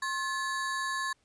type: ring-modulated tone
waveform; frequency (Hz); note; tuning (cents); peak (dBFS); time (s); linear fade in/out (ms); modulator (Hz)
square; 1396.9; F6; 0; -28; 0.02-1.13; 5; 328
effects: pink hiss -71 dBFS RMS until 1.24 s + resampled to 22050 Hz